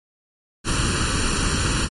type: noise with comb filter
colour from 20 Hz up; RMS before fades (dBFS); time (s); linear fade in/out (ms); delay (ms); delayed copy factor
pink; -21; 0.64-1.89; 50; 0.7; +0.8
effects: MP3 48 kbps